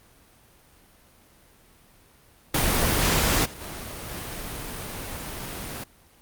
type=noise with level steps; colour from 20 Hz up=pink; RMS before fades=-22 / -41 / -36 / -34 dBFS; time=2.54-5.84 s; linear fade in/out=5 ms; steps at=3.44 / 3.6 / 4.08 s; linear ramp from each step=20 ms; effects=pink hiss -56 dBFS RMS until 6.21 s + Opus 32 kbps